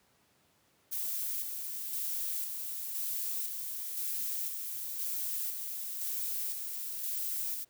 violet noise with tremolo, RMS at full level -35 dBFS, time 0.91-7.65 s, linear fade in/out 20 ms, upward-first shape square, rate 0.98 Hz, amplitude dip 35%, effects pink hiss -69 dBFS RMS until 7.69 s + high-pass 100 Hz 12 dB/octave

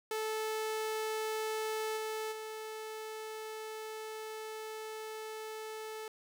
sawtooth tone with level steps, 436.4 Hz, A4, 14 cents flat, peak -30 / -32 / -37 dBFS, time 0.11-6.08 s, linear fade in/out 2 ms, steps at 1.96 / 2.31 s, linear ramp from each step 20 ms, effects none

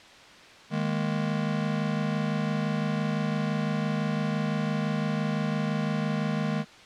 square chord, D# suspended fourth, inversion none, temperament just, 155.56 / 207.4 / 233.3 Hz, D#3 / G#3 / A#3, 0 / -2 / +2 cents, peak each -30 / -30 / -34 dBFS, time 0.7-6.65 s, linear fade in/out 50 ms, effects white hiss -49 dBFS RMS until 6.85 s + low-pass 4000 Hz 12 dB/octave

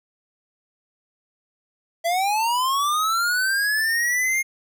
square linear sweep, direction up, 659.3 to 2141 Hz, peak -20 dBFS, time 2.04-4.43 s, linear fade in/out 20 ms, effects none

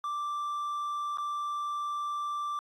triangle tone with dropouts, 1174.7 Hz, D6, in tune, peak -29 dBFS, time 0.04-2.59 s, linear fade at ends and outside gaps 1 ms, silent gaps 1.173-1.183 s, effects AAC 64 kbps

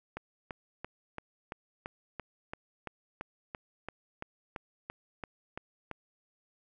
click train, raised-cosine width 0.5 ms, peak -23 dBFS, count 18, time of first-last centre 0.17-5.913 s, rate 2.96 Hz, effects none

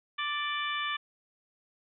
harmonic tone with a mistuned harmonic, 587.3 Hz, D5, in tune, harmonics 2 / 3 / 4 / 5 / 6, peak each -34 / -36 / -37 / -38 / -39 dBFS, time 0.18-0.97 s, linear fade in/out 10 ms, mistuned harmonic 5, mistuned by +23 cents, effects none

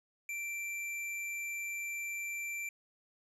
sine tone with tanh clipping, 2349 Hz, D7, in tune, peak -38 dBFS, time 0.29-2.69 s, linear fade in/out 2 ms, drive 18 dB, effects resampled to 32000 Hz

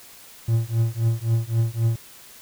triangle tone with tremolo, 114.4 Hz, A#2, 32 cents flat, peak -13 dBFS, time 0.48-1.96 s, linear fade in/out 5 ms, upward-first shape triangle, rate 3.8 Hz, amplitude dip 100%, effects white hiss -46 dBFS RMS until 2.41 s

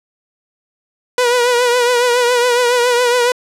sawtooth tone with vibrato, 487.9 Hz, B4, 21 cents flat, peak -7 dBFS, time 1.18-3.32 s, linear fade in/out 2 ms, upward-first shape triangle, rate 7.2 Hz, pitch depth 59 cents each way, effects low-pass 10000 Hz 12 dB/octave

